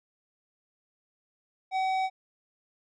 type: tone with tanh clipping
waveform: sine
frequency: 758 Hz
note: F#5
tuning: 42 cents sharp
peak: -27 dBFS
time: 1.71-2.1 s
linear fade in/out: 50 ms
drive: 12 dB
effects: none